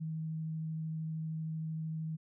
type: tone with vibrato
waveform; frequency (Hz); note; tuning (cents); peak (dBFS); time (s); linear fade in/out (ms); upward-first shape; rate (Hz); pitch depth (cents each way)
sine; 159; D#3; +38; -35; 0-2.17; 20; sine; 13; 8
effects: none